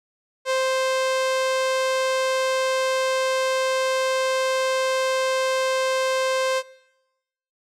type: tone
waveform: sawtooth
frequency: 523.3 Hz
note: C5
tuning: in tune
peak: -16 dBFS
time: 0.45-6.63 s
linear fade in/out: 50 ms
effects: noise-tail reverb RT60 1.0 s tail -22 dB re dry + low-pass 8000 Hz 12 dB/octave